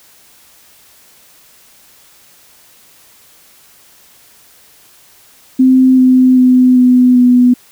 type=tone with pitch steps; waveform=sine; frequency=259.1 / 256.1 / 253.2 / 250.3 / 247.4 Hz; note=C4 / C4 / B3 / B3 / B3; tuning=-17 / -37 / +43 / +23 / +3 cents; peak=-4 dBFS; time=5.59-7.54 s; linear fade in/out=10 ms; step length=390 ms; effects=white hiss -45 dBFS RMS until 7.71 s